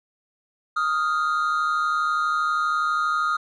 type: tone pair together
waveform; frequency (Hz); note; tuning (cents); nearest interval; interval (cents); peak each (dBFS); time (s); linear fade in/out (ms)
triangle; 1244.5 / 1396.9; D#6 / F6; 0 / 0; major second; 200; -19 / -22; 0.76-3.37; 10
effects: tanh soft clip ceiling -15 dBFS + resampled to 22050 Hz